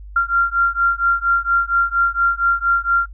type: beating tone pair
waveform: sine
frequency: 1381 / 1385.3 Hz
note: F6 / F6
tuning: -20 / -14 cents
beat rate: 4.3 Hz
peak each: -17 dBFS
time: 0.16-3.06 s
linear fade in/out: 5 ms
effects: noise-tail reverb RT60 0.1 s tail -24 dB re dry + added 50 Hz sine -33 dBFS peak until 3.13 s